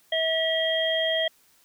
harmonic tone, 646 Hz, E5, 35 cents flat, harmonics 1 / 3 / 5, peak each -25 / -29 / -26 dBFS, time 0.12-1.28 s, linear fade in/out 5 ms, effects white hiss -61 dBFS RMS until 1.64 s

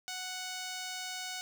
5% pulse tone with notch filter, 740 Hz, F#5, in tune, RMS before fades -40 dBFS, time 0.08-1.41 s, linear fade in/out 0 ms, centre 9900 Hz, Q 1.9, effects none

